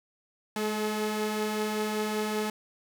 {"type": "tone pair together", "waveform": "sawtooth", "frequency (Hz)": [212.1, 429.4], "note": ["G#3", "A4"], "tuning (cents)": [37, -42], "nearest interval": "octave", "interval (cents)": 1221, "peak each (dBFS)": -27, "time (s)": [0.56, 2.5], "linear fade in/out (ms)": 2, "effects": []}